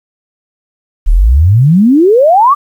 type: exponential sweep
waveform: sine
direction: up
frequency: 34 to 1210 Hz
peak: -3 dBFS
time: 1.06-2.55 s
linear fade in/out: 20 ms
effects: 7-bit